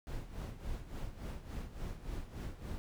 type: noise with tremolo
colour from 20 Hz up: brown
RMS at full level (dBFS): -40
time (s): 0.07-2.78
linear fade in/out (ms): 0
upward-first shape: sine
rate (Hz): 3.5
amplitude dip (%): 70
effects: none